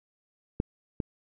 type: clicks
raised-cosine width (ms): 3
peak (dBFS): -13 / -17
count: 2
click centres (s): 0.601 / 1.002
effects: none